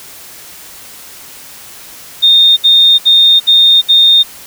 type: tone bursts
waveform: sine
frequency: 3661 Hz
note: A#7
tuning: 32 cents flat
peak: -3 dBFS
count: 5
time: 2.22-4.234 s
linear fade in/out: 20 ms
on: 350 ms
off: 66 ms
effects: white hiss -33 dBFS RMS until 4.46 s